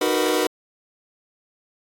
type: chord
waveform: sawtooth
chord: B major seventh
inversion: first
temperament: just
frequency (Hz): 308.7 / 370.4 / 463 / 493.9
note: D#4 / F#4 / A#4 / B4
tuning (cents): -14 / +2 / -12 / 0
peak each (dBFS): -20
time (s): 0.01-0.47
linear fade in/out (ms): 5
effects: AAC 64 kbps